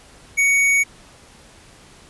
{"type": "tone with tanh clipping", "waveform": "sine", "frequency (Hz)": 2235, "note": "C#7", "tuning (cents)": 14, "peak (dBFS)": -15, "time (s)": [0.37, 0.84], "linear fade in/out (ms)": 20, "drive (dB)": 17, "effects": ["pink hiss -47 dBFS RMS until 2.09 s", "resampled to 24000 Hz"]}